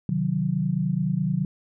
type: chord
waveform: sine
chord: C diminished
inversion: none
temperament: equal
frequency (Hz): 130.81 / 155.56 / 185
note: C3 / Eb3 / Gb3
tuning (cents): 0 / 0 / 0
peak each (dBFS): -29 / -25 / -25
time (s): 0.09-1.45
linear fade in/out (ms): 2
effects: none